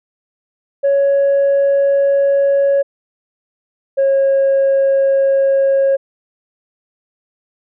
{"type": "tone pair in turn", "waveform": "sine", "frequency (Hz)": [557, 545.2], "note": ["C#5", "C#5"], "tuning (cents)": [8, -29], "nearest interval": "unison", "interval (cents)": 37, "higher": "first", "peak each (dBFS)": -8, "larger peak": "neither", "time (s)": [[0.83, 2.83], [3.97, 5.97]], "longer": "neither", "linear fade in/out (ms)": 20, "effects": ["tanh soft clip ceiling -8 dBFS"]}